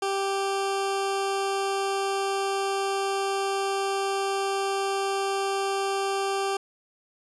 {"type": "tone", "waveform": "20% pulse", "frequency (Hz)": 392, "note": "G4", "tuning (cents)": 0, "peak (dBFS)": -20, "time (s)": [0.02, 6.57], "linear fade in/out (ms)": 5, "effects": ["resampled to 24000 Hz"]}